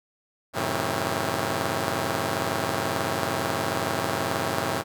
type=chord; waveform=5% pulse; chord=F# diminished seventh; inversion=none; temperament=just; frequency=92.5 / 111 / 133.2 / 159.84 Hz; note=F#2 / A2 / C3 / Eb3; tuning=0 / +16 / +31 / +47 cents; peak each=-20 dBFS; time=0.53-4.84 s; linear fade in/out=50 ms; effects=none